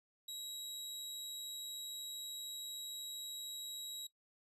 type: tone with amplitude modulation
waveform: sawtooth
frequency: 3852 Hz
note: B7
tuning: 44 cents flat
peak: -39 dBFS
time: 0.28-4.07 s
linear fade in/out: 5 ms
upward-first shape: sine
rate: 133 Hz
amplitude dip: 25%
effects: noise-tail reverb RT60 0.1 s tail -18 dB re dry + resampled to 32000 Hz